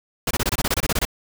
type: noise bursts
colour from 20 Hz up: pink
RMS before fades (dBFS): -21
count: 13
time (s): 0.27-1.052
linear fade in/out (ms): 5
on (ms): 38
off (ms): 24
effects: none